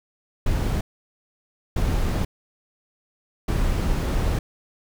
brown noise bursts at uneven times, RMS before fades -22 dBFS, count 3, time 0.46-0.81 / 1.76-2.25 / 3.48-4.39 s, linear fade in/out 5 ms, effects none

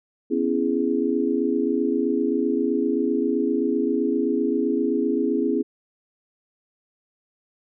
sine chord, C# minor seventh, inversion third, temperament just, 249.5 / 277.2 / 332.6 / 415.8 Hz, B3 / C#4 / E4 / G#4, +18 / 0 / +16 / +2 cents, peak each -25 dBFS, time 0.3-5.63 s, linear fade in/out 20 ms, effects none

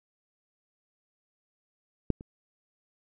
clicks, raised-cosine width 3 ms, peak -11 / -30 dBFS, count 2, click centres 2.103 / 2.209 s, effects none

